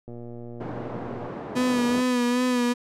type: click train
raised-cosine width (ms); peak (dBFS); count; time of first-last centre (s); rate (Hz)
2; -27; 144; 0.08-1.282; 119
type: band-pass noise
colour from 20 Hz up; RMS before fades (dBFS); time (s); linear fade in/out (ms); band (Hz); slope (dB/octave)
pink; -35; 0.6-2.02; 10; 180 to 830; 12
type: tone with vibrato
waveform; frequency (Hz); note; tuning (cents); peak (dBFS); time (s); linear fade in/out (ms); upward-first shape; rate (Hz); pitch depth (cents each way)
35% pulse; 246.9; B3; 0; -19; 1.55-2.74; 20; sine; 2.5; 39
effects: low-pass 10000 Hz 12 dB/octave